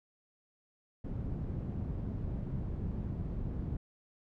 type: low-pass noise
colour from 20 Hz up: white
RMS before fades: -37 dBFS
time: 1.04-3.77 s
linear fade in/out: 5 ms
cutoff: 140 Hz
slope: 12 dB/octave
effects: none